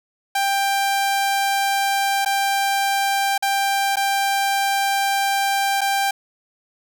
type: tone with dropouts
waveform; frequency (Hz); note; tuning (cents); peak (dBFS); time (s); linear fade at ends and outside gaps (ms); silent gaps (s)
sawtooth; 790; G5; +13; -14; 0.35-6.11; 5; 2.249-2.259 / 3.379-3.424 / 3.958-3.968 / 5.809-5.814
effects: none